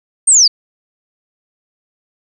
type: linear sweep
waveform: sine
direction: down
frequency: 8870 to 4435 Hz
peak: -5 dBFS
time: 0.27-0.48 s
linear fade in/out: 10 ms
effects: none